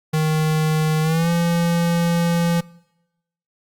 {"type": "tone with pitch glide", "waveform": "square", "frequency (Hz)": [156.1, 170.23], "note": ["D#3", "F3"], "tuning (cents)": [6, -44], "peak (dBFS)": -17, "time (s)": [0.13, 2.61], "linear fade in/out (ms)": 10, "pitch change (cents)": 150, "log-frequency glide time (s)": [1.02, 1.3], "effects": ["noise-tail reverb RT60 0.9 s tail -23 dB re dry", "Opus 48 kbps"]}